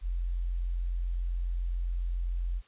sine tone, 43.65 Hz, F1, in tune, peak -28 dBFS, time 0.01-2.62 s, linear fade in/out 50 ms, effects white hiss -62 dBFS RMS until 2.67 s + resampled to 8000 Hz

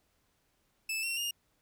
sawtooth tone with pitch steps, 2625 / 2725 / 2830 Hz, E7 / F7 / F7, -8 / -43 / +22 cents, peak -29 dBFS, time 0.89-1.31 s, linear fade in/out 5 ms, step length 140 ms, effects pink hiss -74 dBFS RMS until 1.61 s

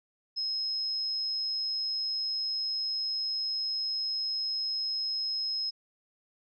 sine tone, 5140 Hz, E8, 45 cents flat, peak -29 dBFS, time 0.36-5.71 s, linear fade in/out 20 ms, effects none

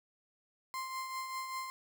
35% pulse tone with tremolo, 1046.5 Hz, C6, in tune, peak -34 dBFS, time 0.74-1.7 s, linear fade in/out 0 ms, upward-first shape triangle, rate 5.1 Hz, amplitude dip 50%, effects none

